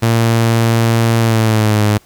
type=tone with pitch glide; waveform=sawtooth; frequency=114.9 to 105.36 Hz; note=A#2 to G#2; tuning=-25 to +25 cents; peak=-6 dBFS; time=0.02-1.98 s; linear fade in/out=10 ms; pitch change=-150 cents; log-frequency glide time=1.2-1.83 s; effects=pink hiss -48 dBFS RMS until 2.05 s